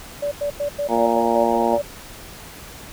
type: tone bursts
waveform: sine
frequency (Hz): 578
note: D5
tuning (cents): -28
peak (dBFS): -20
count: 9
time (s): 0.22-1.82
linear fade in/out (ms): 10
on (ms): 96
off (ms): 92
type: harmonic tone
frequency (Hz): 116.54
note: A#2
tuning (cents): 0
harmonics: 2 / 3 / 4 / 5 / 6 / 7 / 8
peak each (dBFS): -24 / -24 / -24 / -24 / -24 / -24 / -24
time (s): 0.88-1.79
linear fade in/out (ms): 50
effects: pink hiss -39 dBFS RMS until 2.92 s